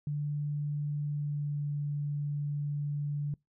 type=tone with pitch glide; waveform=sine; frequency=146.83 to 145.56 Hz; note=D3 to D3; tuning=0 to -15 cents; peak=-30 dBFS; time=0.07-3.34 s; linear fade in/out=2 ms; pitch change=-15 cents; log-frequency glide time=1.04-1.67 s; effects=noise-tail reverb RT60 0.2 s tail -26 dB re dry